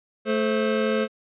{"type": "tone cluster", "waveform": "square", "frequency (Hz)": [219.7, 432.9, 525], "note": ["A3", "A4", "C5"], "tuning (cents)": [-2, -28, 6], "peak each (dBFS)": -26, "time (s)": [0.25, 1.08], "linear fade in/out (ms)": 50, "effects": ["resampled to 8000 Hz"]}